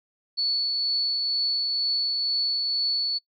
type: tone with tremolo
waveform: sine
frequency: 4435 Hz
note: C#8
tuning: in tune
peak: -21 dBFS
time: 0.37-3.19 s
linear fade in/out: 20 ms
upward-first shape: triangle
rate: 2.1 Hz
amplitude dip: 25%
effects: noise-tail reverb RT60 0.1 s tail -24 dB re dry